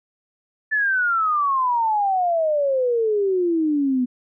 sine exponential sweep, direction down, 1760 to 244.8 Hz, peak -17 dBFS, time 0.71-4.06 s, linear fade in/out 20 ms, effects none

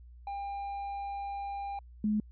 triangle / sine tone pair in turn, 800 / 211.9 Hz, G5 / G#3, +35 / +35 cents, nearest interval octave + major seventh, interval 2300 cents, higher first, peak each -33 / -26 dBFS, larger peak second, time 0.27-1.79 / 2.04-2.2 s, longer first, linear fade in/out 2 ms, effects added 60 Hz sine -49 dBFS peak until 2.31 s + resampled to 11025 Hz

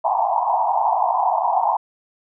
white band-pass noise, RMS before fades -19 dBFS, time 0.04-1.77 s, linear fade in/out 10 ms, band 680 to 1000 Hz, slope 96 dB/octave, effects none

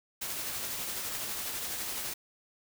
white noise with tremolo, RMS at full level -35 dBFS, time 0.21-2.14 s, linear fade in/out 10 ms, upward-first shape triangle, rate 12 Hz, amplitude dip 30%, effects none

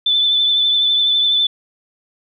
sine tone with vibrato, 3512 Hz, A7, 4 cents flat, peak -12 dBFS, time 0.06-1.47 s, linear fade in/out 5 ms, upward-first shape triangle, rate 12 Hz, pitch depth 28 cents each way, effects none

